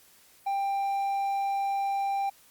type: tone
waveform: triangle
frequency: 791 Hz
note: G5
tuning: 15 cents sharp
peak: -24 dBFS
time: 0.46-2.3 s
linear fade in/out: 10 ms
effects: white hiss -58 dBFS RMS until 2.5 s + Opus 48 kbps